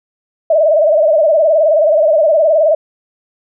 sine tone with vibrato, 622.3 Hz, D#5, in tune, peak -7 dBFS, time 0.5-2.75 s, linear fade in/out 5 ms, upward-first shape sine, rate 19 Hz, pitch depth 110 cents each way, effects none

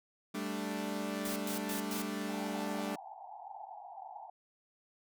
sawtooth chord, G suspended second, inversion none, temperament equal, 196 / 220 / 293.7 Hz, G3 / A3 / D4, 0 / 0 / 0 cents, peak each -36 dBFS, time 0.34-2.96 s, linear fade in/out 10 ms
white noise bursts, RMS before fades -41 dBFS, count 4, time 1.25-2.02 s, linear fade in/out 2 ms, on 110 ms, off 110 ms
pink band-pass noise, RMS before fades -48 dBFS, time 2.28-4.3 s, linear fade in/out 5 ms, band 710 to 880 Hz, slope 96 dB/octave
effects none

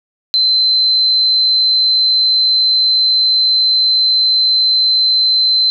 sine tone, 4077 Hz, C8, 46 cents flat, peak -9 dBFS, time 0.34-5.7 s, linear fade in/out 0 ms, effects none

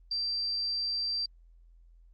sine tone, 4699 Hz, D8, in tune, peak -29 dBFS, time 0.11-1.26 s, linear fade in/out 5 ms, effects added 42 Hz sine -54 dBFS peak until 2.13 s + Opus 32 kbps

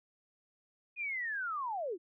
sine linear sweep, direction down, 2490 to 311.1 Hz, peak -34 dBFS, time 0.96-1.98 s, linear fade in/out 50 ms, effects none

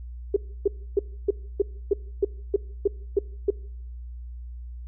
sine tone bursts, 400 Hz, G4, 35 cents sharp, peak -16 dBFS, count 11, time 0.34-3.504 s, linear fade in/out 5 ms, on 24 ms, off 290 ms, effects noise-tail reverb RT60 0.8 s tail -25 dB re dry + added 60 Hz sine -35 dBFS peak until 4.87 s

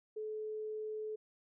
sine tone, 430.9 Hz, A4, 36 cents flat, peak -38 dBFS, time 0.16-1.16 s, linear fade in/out 10 ms, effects none

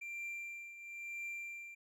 triangle tone with tremolo, 2367 Hz, D7, 13 cents sharp, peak -38 dBFS, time 0.01-1.75 s, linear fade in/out 10 ms, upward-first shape triangle, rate 1 Hz, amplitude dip 70%, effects none

